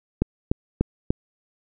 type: click train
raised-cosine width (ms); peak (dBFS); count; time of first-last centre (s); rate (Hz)
3; -6; 4; 0.22-1.105; 3.39
effects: none